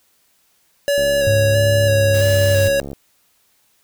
square tone with vibrato, 562 Hz, C#5, 24 cents sharp, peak -15 dBFS, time 0.88-2.8 s, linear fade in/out 0 ms, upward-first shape square, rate 1.5 Hz, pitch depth 22 cents each way
click train, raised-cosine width 2 ms, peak -17 dBFS, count 137, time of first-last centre 0.98-2.931 s, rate 69.7 Hz
sine tone with pitch glide, 103.83 to 98.46 Hz, G#2 to G2, 0 to +8 cents, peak -15 dBFS, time 1.27-2.68 s, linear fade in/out 0 ms, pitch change -92 cents, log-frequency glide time 1.9-2.37 s
white noise, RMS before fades -31 dBFS, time 2.13-2.69 s, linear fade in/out 20 ms
effects white hiss -60 dBFS RMS until 3.83 s

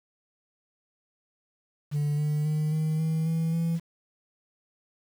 sine tone with pitch steps, 146.9 / 149.99 / 153.14 / 156.36 / 159.64 / 163 / 166.42 Hz, D3 / D3 / D#3 / D#3 / D#3 / E3 / E3, +1 / +37 / -27 / +9 / +45 / -19 / +17 cents, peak -21 dBFS, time 1.91-3.8 s, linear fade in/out 50 ms, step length 270 ms, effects tanh soft clip ceiling -23 dBFS + 8-bit

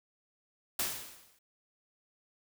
white noise with exponential decay, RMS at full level -30 dBFS, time 0.79-1.39 s, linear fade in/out 5 ms, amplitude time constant 130 ms, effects none

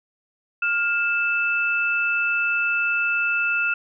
sine tone pair together, 1408.7 / 2637 Hz, F6 / E7, +15 / 0 cents, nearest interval major seventh, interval 1085 cents, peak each -22 dBFS, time 0.62-3.74 s, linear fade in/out 5 ms, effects none

